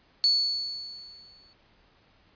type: tone with exponential decay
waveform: sine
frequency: 4435 Hz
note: C#8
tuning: in tune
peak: -17 dBFS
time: 0.24-1.53 s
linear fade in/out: 0 ms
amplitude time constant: 280 ms
effects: pink hiss -62 dBFS RMS until 2.35 s + resampled to 11025 Hz